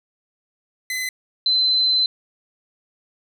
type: tone pair in turn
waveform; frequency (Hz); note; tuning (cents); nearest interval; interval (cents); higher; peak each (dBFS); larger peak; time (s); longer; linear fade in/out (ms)
sawtooth / sine; 2029 / 4058; B6 / B7; +46 / +46; octave; 1200; second; -20 / -15; second; 0.9-1.09 / 1.46-2.06; second; 2
effects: none